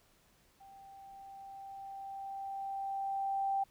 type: tone with level ramp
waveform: sine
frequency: 784 Hz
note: G5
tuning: in tune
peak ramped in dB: -53 to -29 dBFS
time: 0.6-3.64 s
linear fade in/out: 10 ms
effects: pink hiss -68 dBFS RMS until 3.7 s